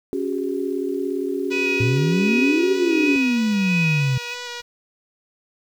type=chord; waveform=sine; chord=C# suspended fourth; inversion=none; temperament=equal with one note detuned; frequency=277.2 / 370 / 407.5 Hz; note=C#4 / F#4 / G#4; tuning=0 / 0 / -33 cents; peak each=-26 / -25 / -27 dBFS; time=0.13-3.16 s; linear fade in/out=0 ms
type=tone with vibrato; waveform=5% pulse; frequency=485.1 Hz; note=B4; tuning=31 cents flat; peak=-18 dBFS; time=1.5-4.62 s; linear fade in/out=20 ms; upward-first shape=square; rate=3.2 Hz; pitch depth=14 cents each way
type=tone with tremolo; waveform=sine; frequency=2508 Hz; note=D#7; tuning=13 cents sharp; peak=-20 dBFS; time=1.51-4.35 s; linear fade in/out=20 ms; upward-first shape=sine; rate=1.4 Hz; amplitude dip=85%
type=exponential two-way sweep; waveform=sine; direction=up then down; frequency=110 to 387.6 to 126.3 Hz; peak=-17 dBFS; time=1.8-4.18 s; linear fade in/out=5 ms; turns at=2.71 s
effects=low-pass 7000 Hz 12 dB/octave + 8-bit